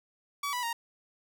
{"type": "tone with pitch steps", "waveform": "sawtooth", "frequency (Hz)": [1140, 984, 932], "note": ["C#6", "B5", "A#5"], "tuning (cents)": [48, -7, -1], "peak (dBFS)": -27, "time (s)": [0.43, 0.73], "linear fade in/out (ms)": 5, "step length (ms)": 100, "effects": []}